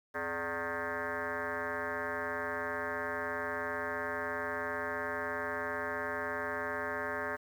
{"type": "tone with frequency modulation", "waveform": "sine", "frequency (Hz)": 1084, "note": "C#6", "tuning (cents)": -39, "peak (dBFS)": -33, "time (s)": [0.14, 7.37], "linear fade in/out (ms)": 20, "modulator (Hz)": 165, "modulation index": 4.6, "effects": ["10-bit"]}